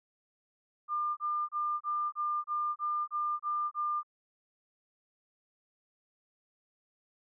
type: tone bursts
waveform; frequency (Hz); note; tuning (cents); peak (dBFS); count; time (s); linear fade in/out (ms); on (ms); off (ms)
sine; 1200; D6; +37; -29; 10; 0.88-4.032; 50; 290; 28
effects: none